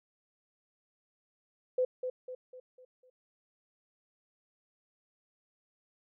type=tone with echo; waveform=sine; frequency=507 Hz; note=B4; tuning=45 cents sharp; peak=-25 dBFS; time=1.78-1.85 s; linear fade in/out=5 ms; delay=250 ms; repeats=5; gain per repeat=-7 dB; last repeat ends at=3.1 s; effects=none